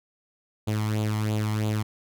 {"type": "tone with flanger", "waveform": "sawtooth", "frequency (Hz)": 107.1, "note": "A2", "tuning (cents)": -46, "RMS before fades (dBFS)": -26, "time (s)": [0.67, 1.83], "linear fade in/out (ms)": 10, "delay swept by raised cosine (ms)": [0.27, 0.98], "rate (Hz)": 3, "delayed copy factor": 0.65, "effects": []}